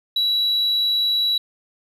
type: tone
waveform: sine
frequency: 3915 Hz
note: B7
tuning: 16 cents flat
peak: -15 dBFS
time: 0.16-1.38 s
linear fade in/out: 5 ms
effects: tanh soft clip ceiling -15 dBFS + 9-bit